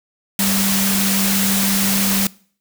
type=tone in noise; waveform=sine; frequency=196 Hz; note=G3; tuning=in tune; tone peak=-19 dBFS; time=0.39-2.27 s; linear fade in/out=2 ms; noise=white; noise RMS=-19 dBFS; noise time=0.39-2.27 s; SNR=-3 dB; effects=noise-tail reverb RT60 0.5 s tail -23 dB re dry